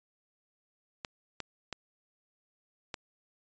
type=clicks; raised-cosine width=0.2 ms; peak=-19 dBFS; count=4; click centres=1.048 / 1.403 / 1.727 / 2.942 s; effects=resampled to 16000 Hz